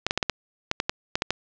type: clicks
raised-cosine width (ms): 0.2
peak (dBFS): -5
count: 11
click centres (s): 0.066 / 0.109 / 0.176 / 0.228 / 0.297 / 0.714 / 0.801 / 0.895 / 1.155 / 1.221 / 1.306
effects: low-pass 6000 Hz 12 dB/octave